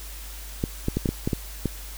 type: clicks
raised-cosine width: 3 ms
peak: -10 dBFS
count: 8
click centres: 0.639 / 0.884 / 0.97 / 1.058 / 1.09 / 1.275 / 1.332 / 1.657 s
effects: added 50 Hz sine -37 dBFS peak until 1.97 s + white hiss -42 dBFS RMS until 1.97 s